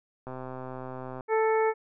click train, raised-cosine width 1 ms, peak -25 dBFS, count 122, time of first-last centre 0.27-1.208 s, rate 129 Hz
harmonic tone, 440.9 Hz, A4, 4 cents sharp, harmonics 1 / 2 / 3 / 4 / 5, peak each -23 / -28 / -35 / -37 / -37 dBFS, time 1.28-1.74 s, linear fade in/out 50 ms
effects none

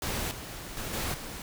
pink noise with level steps, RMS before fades -32 / -41 / -36 / -32 / -40 dBFS, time 0.02-1.42 s, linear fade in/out 2 ms, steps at 0.31 / 0.77 / 0.93 / 1.14 s, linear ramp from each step 2 ms, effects none

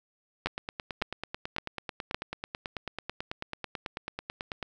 two click trains, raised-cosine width 0.3 ms, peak -18 / -11 dBFS, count 39 / 4, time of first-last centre 0.47-4.628 / 0.46-2.145 s, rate 9.14 / 1.78 Hz, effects none

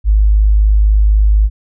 sine tone, 52 Hz, G#1, 3 cents sharp, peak -6 dBFS, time 0.04-1.5 s, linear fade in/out 50 ms, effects none

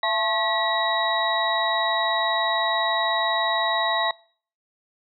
sine tone cluster, 673 / 873 / 1081 / 1930 / 3834 Hz, E5 / A5 / C#6 / B6 / A#7, +36 / -14 / -44 / -40 / +48 cents, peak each -27 dBFS, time 0.03-4.11 s, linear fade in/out 2 ms, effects noise-tail reverb RT60 0.5 s tail -23 dB re dry

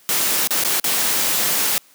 white noise with dropouts, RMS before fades -19 dBFS, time 0.09-1.78 s, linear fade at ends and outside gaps 0 ms, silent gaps 0.473-0.507 / 0.637-0.648 / 0.798-0.842 s, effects white hiss -52 dBFS RMS until 1.94 s + high-pass 150 Hz 12 dB/octave

